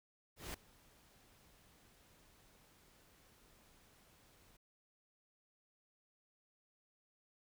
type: noise with ADSR envelope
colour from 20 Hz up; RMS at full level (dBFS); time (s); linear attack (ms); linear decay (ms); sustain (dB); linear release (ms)
pink; -44; 0.36-4.57; 180; 6; -23; 7
effects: none